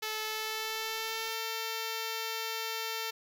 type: tone with pitch glide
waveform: 5% pulse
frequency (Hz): 434.7 to 450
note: A4 to A4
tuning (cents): -21 to +39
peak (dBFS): -22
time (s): 0.02-3.11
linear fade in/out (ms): 10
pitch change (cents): +60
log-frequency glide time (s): 0.24-1.36
effects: none